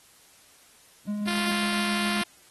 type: tone with tremolo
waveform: triangle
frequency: 207.7 Hz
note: G#3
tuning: in tune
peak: -24 dBFS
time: 1.07-2.22 s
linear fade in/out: 5 ms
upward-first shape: triangle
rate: 7.3 Hz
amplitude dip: 30%
type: tone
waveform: 5% pulse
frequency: 349.2 Hz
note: F4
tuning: in tune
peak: -16 dBFS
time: 1.27-2.24 s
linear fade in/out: 10 ms
effects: white hiss -56 dBFS RMS until 2.5 s + AAC 32 kbps